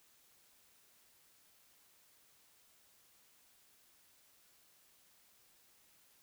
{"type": "silence", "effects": ["white hiss -68 dBFS RMS until 6.22 s"]}